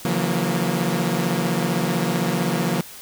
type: chord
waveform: sawtooth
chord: F# dominant seventh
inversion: second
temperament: equal with one note detuned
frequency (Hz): 138.59 / 164.81 / 180.46 / 233.1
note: C#3 / E3 / F#3 / A#3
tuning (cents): 0 / 0 / -43 / 0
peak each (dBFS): -25 / -21 / -20 / -22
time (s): 0.05-2.81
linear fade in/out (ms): 2
effects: white hiss -40 dBFS RMS until 3.01 s